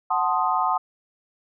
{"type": "chord", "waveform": "sine", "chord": "F# diminished seventh", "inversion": "none", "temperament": "equal", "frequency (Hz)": [740, 880, 1046.5, 1244.5], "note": ["F#5", "A5", "C6", "Eb6"], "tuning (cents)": [0, 0, 0, 0], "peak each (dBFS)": -25, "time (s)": [0.1, 0.78], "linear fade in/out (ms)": 10, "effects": []}